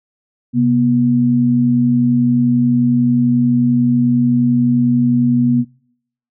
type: tone pair together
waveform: sine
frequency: 130.81 / 242.1 Hz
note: C3 / B3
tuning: 0 / -34 cents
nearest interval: major seventh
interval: 1066 cents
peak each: -17 / -11 dBFS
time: 0.53-5.65 s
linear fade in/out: 50 ms
effects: noise-tail reverb RT60 0.7 s tail -25 dB re dry